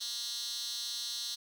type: tone with high-pass filter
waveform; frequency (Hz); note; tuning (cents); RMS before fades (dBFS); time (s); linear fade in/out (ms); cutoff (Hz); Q
10% pulse; 237.2; A#3; +30; -38; 0-1.36; 20; 4400; 7.2
effects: none